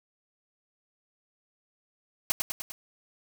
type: noise with echo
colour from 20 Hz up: white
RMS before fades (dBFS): -25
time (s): 2.3-2.32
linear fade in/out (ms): 0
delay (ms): 100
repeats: 4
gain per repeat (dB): -4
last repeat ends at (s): 2.72
effects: none